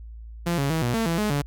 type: tone with pitch steps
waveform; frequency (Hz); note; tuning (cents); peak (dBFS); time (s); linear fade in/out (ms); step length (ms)
sawtooth; 171.7 / 139.4 / 161.4 / 120.9 / 225.8 / 167 / 211.3 / 143.4; F3 / C#3 / E3 / B2 / A3 / E3 / G#3 / D3; -29 / +10 / -36 / -36 / +45 / +23 / +30 / -41; -18; 0.46-1.42; 10; 120
effects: added 56 Hz sine -37 dBFS peak until 1.46 s + Opus 48 kbps